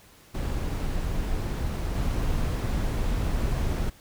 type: noise with level steps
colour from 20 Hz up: brown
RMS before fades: -28 / -26 dBFS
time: 0.34-3.9 s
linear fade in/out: 10 ms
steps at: 1.94 s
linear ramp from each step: 20 ms
effects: pink hiss -54 dBFS RMS until 4 s